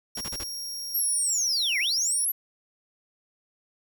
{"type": "tone", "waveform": "sawtooth", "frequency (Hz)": 5588, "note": "F8", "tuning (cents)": 0, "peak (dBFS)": -30, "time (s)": [0.15, 2.25], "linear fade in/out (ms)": 5}
{"type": "noise bursts", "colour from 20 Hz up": "pink", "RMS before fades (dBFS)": -37, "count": 4, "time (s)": [0.17, 0.436], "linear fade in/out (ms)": 2, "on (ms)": 38, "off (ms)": 38}
{"type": "linear two-way sweep", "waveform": "sine", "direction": "down then up", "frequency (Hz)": [11990, 1900, 11990], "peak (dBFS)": -23, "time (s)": [0.94, 2.32], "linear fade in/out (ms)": 10, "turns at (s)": 1.79}
{"effects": []}